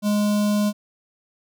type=tone with notch filter; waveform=square; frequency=207.7 Hz; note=G#3; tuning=in tune; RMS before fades=-20 dBFS; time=0.02-0.73 s; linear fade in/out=50 ms; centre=1900 Hz; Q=1; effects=none